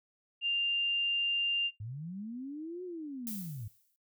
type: tone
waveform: sine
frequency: 2794 Hz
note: F7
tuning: in tune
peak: -28 dBFS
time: 0.41-1.71 s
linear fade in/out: 50 ms
type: linear two-way sweep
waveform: sine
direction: up then down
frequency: 98 to 370 to 98 Hz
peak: -38 dBFS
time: 1.8-3.68 s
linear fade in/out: 5 ms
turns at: 2.84 s
type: noise with exponential decay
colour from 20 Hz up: violet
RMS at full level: -38 dBFS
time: 3.27-3.96 s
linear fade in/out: 0 ms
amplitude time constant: 150 ms
effects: noise-tail reverb RT60 0.2 s tail -23 dB re dry